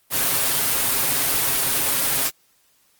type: noise with comb filter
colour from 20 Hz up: white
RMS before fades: -20 dBFS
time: 0.1-2.31 s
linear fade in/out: 50 ms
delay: 7.3 ms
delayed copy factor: +0.65
effects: white hiss -61 dBFS RMS until 2.99 s + Opus 32 kbps